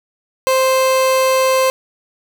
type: tone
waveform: 30% pulse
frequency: 523.3 Hz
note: C5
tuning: in tune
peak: -9 dBFS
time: 0.47-1.7 s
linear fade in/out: 0 ms
effects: none